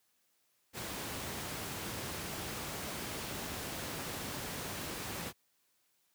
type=noise; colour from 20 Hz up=pink; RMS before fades=-40 dBFS; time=0.73-5.33 s; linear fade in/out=50 ms; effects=white hiss -75 dBFS RMS until 6.14 s + high-pass 80 Hz 12 dB/octave